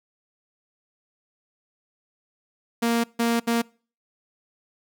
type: tone bursts at uneven times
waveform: sawtooth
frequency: 233.1 Hz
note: A#3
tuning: in tune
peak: -16 dBFS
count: 3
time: 2.82-3.04 / 3.19-3.4 / 3.47-3.62 s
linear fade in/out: 10 ms
effects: noise-tail reverb RT60 0.4 s tail -25 dB re dry